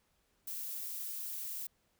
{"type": "noise", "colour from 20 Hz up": "violet", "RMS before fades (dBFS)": -41, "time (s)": [0.47, 1.67], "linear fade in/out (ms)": 5, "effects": ["pink hiss -75 dBFS RMS until 1.99 s"]}